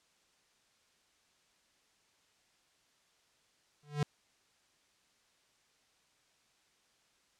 square tone with exponential growth, 147 Hz, D3, 2 cents sharp, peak -26 dBFS, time 3.83-4.03 s, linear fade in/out 2 ms, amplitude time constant 43 ms, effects white hiss -71 dBFS RMS until 7.39 s + low-pass 7000 Hz 12 dB/octave

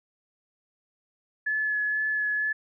sine tone with vibrato, 1713 Hz, A6, 47 cents flat, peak -24 dBFS, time 1.46-2.53 s, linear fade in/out 10 ms, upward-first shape sine, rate 2.1 Hz, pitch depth 14 cents each way, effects none

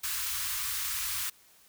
white band-stop noise, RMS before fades -33 dBFS, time 0.03-1.3 s, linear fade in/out 10 ms, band 110 to 1000 Hz, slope 48 dB/octave, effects white hiss -60 dBFS RMS until 1.68 s

